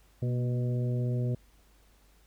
harmonic tone with a mistuned harmonic, 123.47 Hz, B2, in tune, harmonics 1 / 2 / 3 / 4 / 5, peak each -27 / -37 / -40 / -42 / -45 dBFS, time 0.22-1.35 s, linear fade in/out 5 ms, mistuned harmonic 2, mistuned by -50 cents, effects added 50 Hz sine -60 dBFS peak until 2.26 s + pink hiss -65 dBFS RMS until 2.26 s

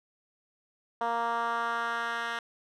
10% pulse tone with band-pass filter sweep, 233.1 Hz, A#3, in tune, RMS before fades -31 dBFS, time 1.01-2.39 s, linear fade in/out 2 ms, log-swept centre 850 to 2000 Hz, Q 1.8, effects none

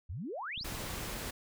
sine exponential sweep, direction up, 69.3 to 5588 Hz, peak -37 dBFS, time 0.09-0.64 s, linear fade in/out 10 ms
clicks, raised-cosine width 5 ms, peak -37 dBFS, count 11, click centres 0.577 / 0.611 / 0.749 / 0.794 / 0.84 / 0.871 / 0.939 / 0.983 / 1.033 / 1.078 / 1.109 s
pink noise, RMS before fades -40 dBFS, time 0.64-1.31 s, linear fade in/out 10 ms
effects none

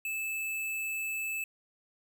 square tone, 2621 Hz, E7, 11 cents flat, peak -33 dBFS, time 0.05-1.44 s, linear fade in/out 2 ms, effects none

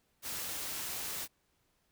white noise, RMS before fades -39 dBFS, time 0.22-1.28 s, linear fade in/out 50 ms, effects pink hiss -75 dBFS RMS until 1.91 s

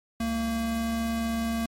square tone pair together, 67.9 / 228.2 Hz, C#2 / A#3, -35 / -37 cents, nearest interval octave + major sixth, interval 2098 cents, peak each -37 / -27 dBFS, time 0.2-1.66 s, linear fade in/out 5 ms, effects MP3 64 kbps

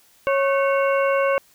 harmonic tone with a mistuned harmonic, 550 Hz, C#5, 14 cents flat, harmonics 1 / 2 / 3 / 4 / 5, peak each -18 / -24 / -28 / -30 / -32 dBFS, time 0.27-1.38 s, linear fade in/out 0 ms, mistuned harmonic 3, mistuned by -140 cents, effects white hiss -56 dBFS RMS until 1.54 s

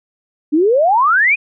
sine exponential sweep, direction up, 284.5 to 2541 Hz, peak -9 dBFS, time 0.52-1.36 s, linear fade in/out 20 ms, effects none

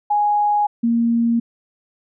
sine tone pair in turn, 830 / 232.9 Hz, G#5 / A#3, -1 / -1 cents, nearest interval octave + minor seventh, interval 2200 cents, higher first, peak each -14 dBFS, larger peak neither, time 0.1-0.67 / 0.83-1.4 s, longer neither, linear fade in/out 10 ms, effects none

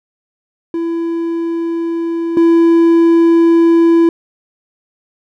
triangle tone pair in turn, 334.2 / 334.2 Hz, E4 / E4, +24 / +24 cents, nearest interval unison, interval 0 cents, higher neither, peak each -13 / -4 dBFS, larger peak second, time 0.74-2.37 / 2.37-4.09 s, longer second, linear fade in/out 2 ms, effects none

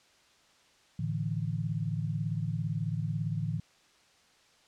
sine chord, A suspended fourth, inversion none, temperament equal, 110 / 146.83 / 164.81 Hz, A2 / D3 / E3, 0 / 0 / 0 cents, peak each -34 dBFS, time 0.99-3.6 s, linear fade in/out 5 ms, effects white hiss -63 dBFS RMS until 4.67 s + low-pass 6000 Hz 12 dB/octave

